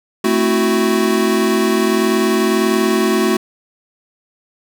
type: chord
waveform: square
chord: F# half-diminished seventh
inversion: first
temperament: equal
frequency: 220 / 261.6 / 329.6 / 370 Hz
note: A3 / C4 / E4 / F#4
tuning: 0 / 0 / 0 / 0 cents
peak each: -18 / -23 / -21 / -17 dBFS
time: 0.24-3.37 s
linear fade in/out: 5 ms
effects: none